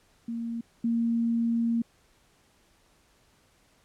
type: tone pair in turn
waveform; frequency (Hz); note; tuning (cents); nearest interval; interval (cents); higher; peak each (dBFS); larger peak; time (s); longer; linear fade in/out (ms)
sine; 231.8 / 231.8; A#3 / A#3; -10 / -10; unison; 0; neither; -30 / -23; second; 0.28-0.61 / 0.84-1.82; second; 5
effects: pink hiss -64 dBFS RMS until 3.84 s + low-pass 11000 Hz 12 dB/octave